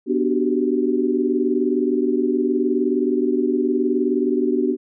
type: chord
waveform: sine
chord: G major seventh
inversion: first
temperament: equal with one note detuned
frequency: 246.9 / 293.7 / 372.8 / 392 Hz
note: B3 / D4 / F#4 / G4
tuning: 0 / 0 / +13 / 0 cents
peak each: -22 / -22 / -21 / -25 dBFS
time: 0.06-4.77 s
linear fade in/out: 50 ms
effects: none